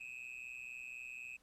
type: tone with amplitude modulation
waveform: triangle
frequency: 2563 Hz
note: E7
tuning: 49 cents flat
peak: -40 dBFS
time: 0-1.37 s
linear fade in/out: 10 ms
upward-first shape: sine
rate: 124 Hz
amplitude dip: 90%
effects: pink hiss -72 dBFS RMS until 1.42 s + low-pass 12000 Hz 12 dB/octave